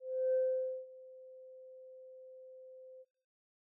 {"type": "tone with ADSR envelope", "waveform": "sine", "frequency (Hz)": 517, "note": "C5", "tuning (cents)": -21, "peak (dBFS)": -27, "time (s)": [0, 3.05], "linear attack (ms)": 340, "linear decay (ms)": 520, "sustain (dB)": -24, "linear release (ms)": 38, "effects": ["noise-tail reverb RT60 0.6 s tail -23 dB re dry", "tanh soft clip ceiling -23 dBFS"]}